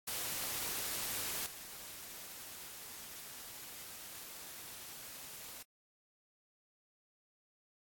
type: noise with level steps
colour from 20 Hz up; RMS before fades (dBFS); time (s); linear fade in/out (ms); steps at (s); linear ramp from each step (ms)
white; -39 / -49; 0.07-5.63; 10; 1.46; 2
effects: AAC 64 kbps